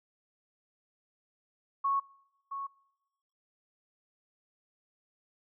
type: tone with echo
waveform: sine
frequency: 1104 Hz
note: C#6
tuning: 7 cents flat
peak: -26 dBFS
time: 1.84-2 s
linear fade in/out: 10 ms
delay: 670 ms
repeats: 1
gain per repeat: -9 dB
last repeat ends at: 2.67 s
effects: noise-tail reverb RT60 1.0 s tail -24 dB re dry